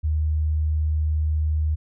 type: tone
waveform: sine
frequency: 77.1 Hz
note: D#2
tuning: 15 cents flat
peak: -19 dBFS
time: 0.03-1.76 s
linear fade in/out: 20 ms
effects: none